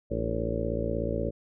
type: harmonic tone with a mistuned harmonic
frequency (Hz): 56.5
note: A1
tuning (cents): +47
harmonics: 1 / 2 / 3 / 4 / 5 / 6 / 7 / 8 / 9 / 10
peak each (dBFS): -34 / -35 / -38 / -36 / -39 / -38 / -39 / -35 / -38 / -34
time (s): 0.1-1.31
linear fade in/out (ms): 20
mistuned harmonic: 5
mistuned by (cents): +89
effects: none